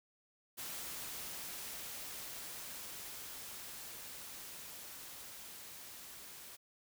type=noise with level ramp; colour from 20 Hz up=white; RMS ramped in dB=-44 to -52 dBFS; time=0.57-6.57 s; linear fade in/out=20 ms; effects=none